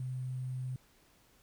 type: tone with sample-and-hold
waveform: sine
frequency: 128.2 Hz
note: C3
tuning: 35 cents flat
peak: -35 dBFS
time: 0-0.76 s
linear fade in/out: 2 ms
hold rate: 8820 Hz
effects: pink hiss -66 dBFS RMS until 1.42 s